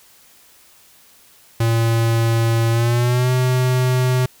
square tone with pitch glide, 114.7 to 127.27 Hz, A#2 to C3, -28 to -48 cents, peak -15 dBFS, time 1.6-4.26 s, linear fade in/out 5 ms, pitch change +180 cents, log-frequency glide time 2.71-3.31 s, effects white hiss -50 dBFS RMS until 4.4 s

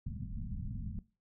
pink low-pass noise, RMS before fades -40 dBFS, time 0.06-0.99 s, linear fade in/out 2 ms, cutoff 240 Hz, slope 96 dB/octave, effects noise-tail reverb RT60 0.3 s tail -19 dB re dry

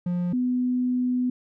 triangle / sine tone pair in turn, 176.7 / 249.9 Hz, F3 / B3, +21 / +21 cents, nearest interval tritone, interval 600 cents, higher second, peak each -21 / -21 dBFS, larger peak neither, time 0.06-0.33 / 0.33-1.3 s, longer second, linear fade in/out 5 ms, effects none

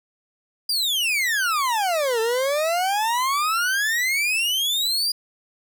40% pulse exponential two-way sweep, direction down then up, 4901 to 440 to 4901 Hz, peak -19 dBFS, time 0.69-5.12 s, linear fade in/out 5 ms, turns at 2.2 s, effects none

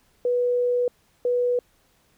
sine tone pair in turn, 490 / 490 Hz, B4 / B4, -14 / -14 cents, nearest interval unison, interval 0 cents, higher neither, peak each -19 dBFS, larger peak neither, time 0.25-0.88 / 1.25-1.59 s, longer first, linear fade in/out 2 ms, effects pink hiss -63 dBFS RMS until 2.17 s

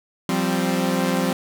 sawtooth chord, F suspended second, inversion none, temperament equal with one note detuned, 174.61 / 194.64 / 261.6 Hz, F3 / G3 / C4, 0 / -12 / 0 cents, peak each -20 dBFS, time 0.29-1.33 s, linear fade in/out 2 ms, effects none

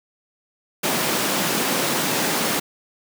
pink high-pass noise, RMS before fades -22 dBFS, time 0.83-2.6 s, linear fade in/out 10 ms, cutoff 170 Hz, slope 24 dB/octave, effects none

